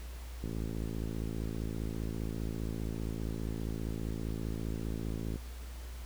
click train, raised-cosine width 3 ms, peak -25 dBFS, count 272, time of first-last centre 0.44-5.358 s, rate 55.1 Hz, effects added 60 Hz sine -41 dBFS peak until 6.05 s + pink hiss -53 dBFS RMS until 6.05 s

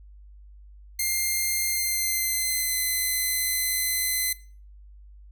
5% pulse tone with pitch glide, 2108 to 2037 Hz, C7 to C7, +12 to -47 cents, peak -14 dBFS, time 0.99-4.33 s, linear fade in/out 5 ms, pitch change -59 cents, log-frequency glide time 1.69-2.78 s, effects noise-tail reverb RT60 0.4 s tail -19 dB re dry + added 50 Hz sine -45 dBFS peak until 5.31 s

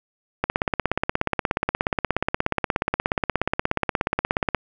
click train, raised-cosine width 0.5 ms, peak -5 dBFS, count 70, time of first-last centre 0.44-4.547 s, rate 16.8 Hz, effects none

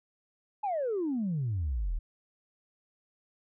sine exponential sweep, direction down, 865 to 35.18 Hz, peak -27 dBFS, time 0.63-1.99 s, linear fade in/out 10 ms, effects tanh soft clip ceiling -25 dBFS

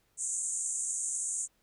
pink band-pass noise, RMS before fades -34 dBFS, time 0.17-1.48 s, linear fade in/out 50 ms, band 6600 to 9200 Hz, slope 96 dB/octave, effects pink hiss -72 dBFS RMS until 1.62 s

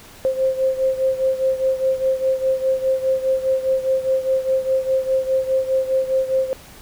sine beating tone pair, 525 / 529.9 Hz, C5 / C5, +6 / +22 cents, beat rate 4.9 Hz, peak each -18 / -22 dBFS, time 0.25-6.53 s, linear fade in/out 0 ms, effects pink hiss -43 dBFS RMS until 6.81 s

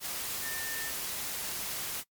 sine tone in noise, 1800 Hz, A6, 39 cents sharp, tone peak -39 dBFS, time 0.41-0.93 s, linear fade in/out 50 ms, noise white, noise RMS -36 dBFS, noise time 0-2.04 s, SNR -6 dB, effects noise-tail reverb RT60 0.1 s tail -21 dB re dry + MP3 96 kbps

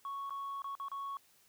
sine tone with dropouts, 1108.7 Hz, C#6, in tune, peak -36 dBFS, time 0.05-1.17 s, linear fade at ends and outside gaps 1 ms, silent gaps 0.296-0.306 / 0.62-0.643 / 0.752-0.799 / 0.884-0.916 s, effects tanh soft clip ceiling -36 dBFS + white hiss -67 dBFS RMS until 1.48 s

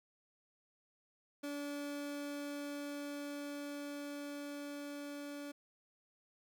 30% pulse tone with level ramp, 287.9 Hz, D4, 34 cents flat, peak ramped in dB -37 to -41 dBFS, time 1.43-5.52 s, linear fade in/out 10 ms, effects none

